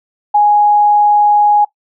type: tone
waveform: sine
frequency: 830.6 Hz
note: G#5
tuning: in tune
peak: -6 dBFS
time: 0.34-1.65 s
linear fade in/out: 10 ms
effects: noise-tail reverb RT60 0.1 s tail -18 dB re dry